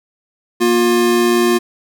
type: tone pair together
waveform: square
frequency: 236.7 / 354.7 Hz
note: A#3 / F4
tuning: +27 / +27 cents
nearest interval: perfect fifth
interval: 700 cents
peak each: -17 / -13 dBFS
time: 0.6-1.59 s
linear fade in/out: 20 ms
effects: none